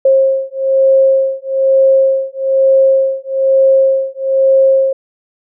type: beating tone pair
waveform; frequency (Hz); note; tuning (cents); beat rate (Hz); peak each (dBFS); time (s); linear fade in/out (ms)
sine; 535 / 536.1; C5 / C5; +38 / +42; 1.1; -11; 0.05-4.93; 5
effects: none